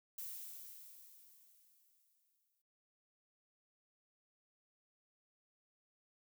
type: noise with exponential decay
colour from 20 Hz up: violet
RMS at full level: -45 dBFS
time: 0.18-2.62 s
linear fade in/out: 5 ms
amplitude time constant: 530 ms
effects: noise-tail reverb RT60 0.3 s tail -18 dB re dry